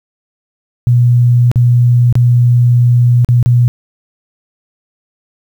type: tone with dropouts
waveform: sine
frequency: 121.4 Hz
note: B2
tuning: 29 cents flat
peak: -5 dBFS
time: 0.87-3.68 s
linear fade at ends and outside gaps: 0 ms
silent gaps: 1.515-1.558 / 2.126-2.154 / 3.247-3.288 / 3.428-3.46 s
effects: 7-bit